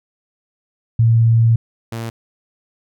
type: tone pair in turn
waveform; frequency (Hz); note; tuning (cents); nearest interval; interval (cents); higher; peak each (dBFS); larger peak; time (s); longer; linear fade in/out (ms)
sine / sawtooth; 114.6 / 114.6; A#2 / A#2; -29 / -29; unison; 0; neither; -9 / -20; first; 0.99-1.56 / 1.92-2.1; first; 5
effects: none